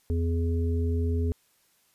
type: harmonic tone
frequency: 83.6 Hz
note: E2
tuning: 25 cents sharp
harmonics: 1 / 3 / 5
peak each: -24 / -33 / -34 dBFS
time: 0.1-1.32 s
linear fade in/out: 0 ms
effects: white hiss -66 dBFS RMS until 1.94 s + resampled to 32000 Hz